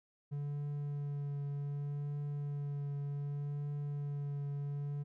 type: tone with vibrato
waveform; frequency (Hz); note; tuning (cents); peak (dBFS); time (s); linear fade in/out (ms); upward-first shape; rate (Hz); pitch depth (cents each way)
triangle; 143.7; D3; -37; -34; 0.31-5.04; 20; triangle; 0.66; 19
effects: none